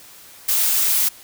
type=noise; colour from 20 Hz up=blue; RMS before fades=-18 dBFS; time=0.48-1.09 s; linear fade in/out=10 ms; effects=white hiss -44 dBFS RMS until 1.23 s